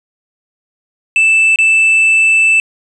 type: tone with dropouts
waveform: triangle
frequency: 2642 Hz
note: E7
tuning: 3 cents sharp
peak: -5 dBFS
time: 1.16-2.6 s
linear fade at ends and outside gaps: 1 ms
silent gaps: 1.559-1.587 s
effects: resampled to 24000 Hz